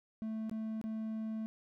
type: tone with dropouts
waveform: triangle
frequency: 220 Hz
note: A3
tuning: in tune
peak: -34 dBFS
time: 0.22-1.46 s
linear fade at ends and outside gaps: 0 ms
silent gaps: 0.496-0.513 / 0.814-0.84 s
effects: none